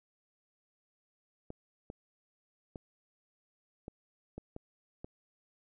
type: clicks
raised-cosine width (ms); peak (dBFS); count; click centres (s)
2; -29; 7; 1.504 / 1.901 / 2.758 / 3.881 / 4.38 / 4.564 / 5.045
effects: none